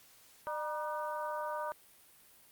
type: harmonic tone with a mistuned harmonic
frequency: 301.8 Hz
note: D4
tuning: 47 cents sharp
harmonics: 2 / 3 / 4 / 5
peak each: -39 / -38 / -42 / -46 dBFS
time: 0.47-1.72 s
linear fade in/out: 0 ms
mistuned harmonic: 3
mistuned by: +83 cents
effects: white hiss -61 dBFS RMS until 2.51 s + Opus 48 kbps